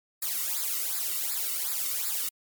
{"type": "noise with flanger", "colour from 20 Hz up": "blue", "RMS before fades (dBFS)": -30, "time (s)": [0.22, 2.29], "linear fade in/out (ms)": 5, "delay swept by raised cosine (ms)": [0.33, 1.24], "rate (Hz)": 2.7, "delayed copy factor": -0.95, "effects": ["MP3 96 kbps"]}